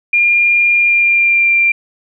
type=tone with pitch glide; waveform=sine; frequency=2407 to 2374 Hz; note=D7 to D7; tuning=+42 to +18 cents; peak=-8 dBFS; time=0.13-1.72 s; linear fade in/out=5 ms; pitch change=-24 cents; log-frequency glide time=0.79-1.51 s; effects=none